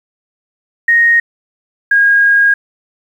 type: tone pair in turn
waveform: sine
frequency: 1864.7 / 1631.5 Hz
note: A#6 / G#6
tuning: 0 / -31 cents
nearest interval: major second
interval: 231 cents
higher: first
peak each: -6 dBFS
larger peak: neither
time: 0.88-1.2 / 1.91-2.54 s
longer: second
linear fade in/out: 5 ms
effects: 7-bit